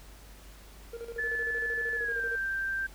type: tone with tremolo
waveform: triangle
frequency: 466.2 Hz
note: A#4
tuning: in tune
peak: -34 dBFS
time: 0.93-2.36 s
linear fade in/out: 5 ms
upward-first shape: square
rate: 13 Hz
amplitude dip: 70%
type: tone with pitch glide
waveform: sine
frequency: 1735 to 1572.7 Hz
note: A6 to G6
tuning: -25 to +5 cents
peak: -29 dBFS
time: 1.18-2.87 s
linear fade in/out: 10 ms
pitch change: -170 cents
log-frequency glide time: 1.95-2.21 s
effects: added 50 Hz sine -49 dBFS peak until 2.94 s + pink hiss -54 dBFS RMS until 2.94 s